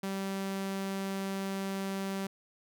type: tone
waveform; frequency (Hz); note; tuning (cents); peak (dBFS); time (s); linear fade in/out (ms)
sawtooth; 194.3; G3; -15; -29; 0.03-2.27; 5
effects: none

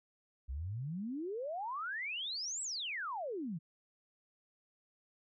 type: exponential two-way sweep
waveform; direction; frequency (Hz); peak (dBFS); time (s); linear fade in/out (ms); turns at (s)
sine; up then down; 60 to 8030 to 148.8; -37; 0.48-3.59; 20; 2.62
effects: none

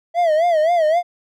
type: tone with vibrato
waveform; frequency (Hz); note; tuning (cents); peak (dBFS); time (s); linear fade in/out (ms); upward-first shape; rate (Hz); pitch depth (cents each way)
triangle; 656; E5; -9; -11; 0.14-1.03; 50; sine; 3.8; 130
effects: none

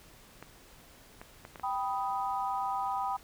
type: clicks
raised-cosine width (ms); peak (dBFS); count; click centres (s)
0.5; -29; 5; 0.426 / 1.215 / 1.451 / 1.558 / 1.597
type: chord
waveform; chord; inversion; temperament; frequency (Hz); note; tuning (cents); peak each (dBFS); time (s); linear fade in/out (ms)
sine; G augmented; none; equal with one note detuned; 784 / 987.8 / 1249.6; G5 / B5 / D#6; 0 / 0 / +7; -33 / -34 / -37; 1.63-3.17; 10
effects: pink hiss -56 dBFS RMS until 3.23 s

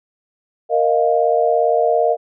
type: chord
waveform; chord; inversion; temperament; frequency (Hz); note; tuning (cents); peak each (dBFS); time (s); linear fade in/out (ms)
sine; Bb suspended fourth; none; just; 466.2 / 621.6 / 699.2; Bb4 / Eb5 / F5; 0 / -2 / +2; -17; 0.69-2.17; 50
effects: none

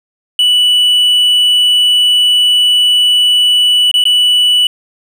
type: tone with dropouts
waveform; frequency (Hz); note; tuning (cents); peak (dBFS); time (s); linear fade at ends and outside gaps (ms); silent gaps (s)
triangle; 2960; F#7; 0; -5; 0.39-4.67; 2; 3.914-3.94 / 4.04-4.053
effects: none

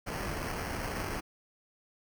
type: noise with sample-and-hold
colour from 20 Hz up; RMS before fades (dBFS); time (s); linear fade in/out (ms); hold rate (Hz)
pink; -36; 0.06-1.21; 20; 3675
effects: none

